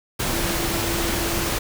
sine tone in noise, 338.1 Hz, E4, 44 cents sharp, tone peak -29 dBFS, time 0.32-1.5 s, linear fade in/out 10 ms, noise pink, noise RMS -24 dBFS, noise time 0.19-1.59 s, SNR -8 dB, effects none

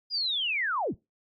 sine linear sweep, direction down, 4978 to 34.91 Hz, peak -26 dBFS, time 0.1-0.95 s, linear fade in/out 50 ms, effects noise-tail reverb RT60 0.2 s tail -21 dB re dry + AAC 32 kbps

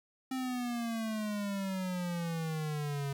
square exponential sweep, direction down, 263.1 to 138 Hz, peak -34 dBFS, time 0.31-3.13 s, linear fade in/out 5 ms, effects 12-bit

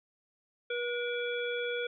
harmonic tone with a mistuned harmonic, 482.5 Hz, B4, 40 cents flat, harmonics 1 / 3 / 5 / 7, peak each -33 / -38 / -40 / -41 dBFS, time 0.7-1.87 s, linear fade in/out 5 ms, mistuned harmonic 5, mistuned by -59 cents, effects none

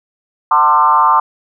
sine tone with frequency modulation, 1046 Hz, C6, 1 cent flat, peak -7 dBFS, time 0.51-1.2 s, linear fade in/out 5 ms, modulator 148 Hz, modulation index 1.4, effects none

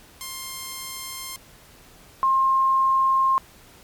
5% pulse / sine tone pair in turn, 1056 / 1064 Hz, C6 / C6, +16 / +29 cents, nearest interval unison, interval 13 cents, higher second, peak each -20 / -16 dBFS, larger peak second, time 0.21-1.36 / 2.23-3.38 s, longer neither, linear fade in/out 0 ms, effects pink hiss -50 dBFS RMS until 3.83 s + MP3 96 kbps

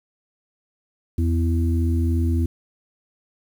harmonic tone, 83.1 Hz, E2, 15 cents sharp, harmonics 1 / 3 / 4, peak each -18 / -26 / -29 dBFS, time 1.18-2.46 s, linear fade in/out 5 ms, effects 8-bit

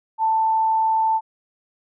sine tone, 886 Hz, A5, 12 cents sharp, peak -16 dBFS, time 0.18-1.21 s, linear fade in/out 50 ms, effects none

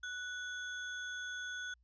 sine tone with sample-and-hold, 1480 Hz, F#6, in tune, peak -39 dBFS, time 0.03-1.74 s, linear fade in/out 5 ms, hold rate 4900 Hz, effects added 59 Hz sine -67 dBFS peak until 1.83 s + resampled to 16000 Hz

